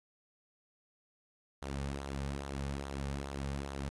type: tone with flanger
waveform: sawtooth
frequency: 69.3 Hz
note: C#2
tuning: in tune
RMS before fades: -39 dBFS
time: 1.62-3.89 s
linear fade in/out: 0 ms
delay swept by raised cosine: 0.38 to 3.08 ms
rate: 2.4 Hz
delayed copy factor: -0.55
effects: resampled to 24000 Hz + 11-bit